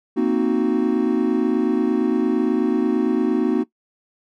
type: chord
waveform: triangle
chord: C half-diminished seventh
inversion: third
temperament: equal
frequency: 233.1 / 261.6 / 311.1 / 370 Hz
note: Bb3 / C4 / Eb4 / Gb4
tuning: 0 / 0 / 0 / 0 cents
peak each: -20 dBFS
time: 0.16-3.64 s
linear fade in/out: 20 ms
effects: noise-tail reverb RT60 0.1 s tail -18 dB re dry